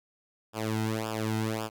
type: tone with flanger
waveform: sawtooth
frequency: 110 Hz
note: A2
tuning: in tune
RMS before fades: -31 dBFS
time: 0.53-1.7 s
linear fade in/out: 50 ms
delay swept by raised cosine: 0.48 to 1.78 ms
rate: 1.8 Hz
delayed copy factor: -0.95
effects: none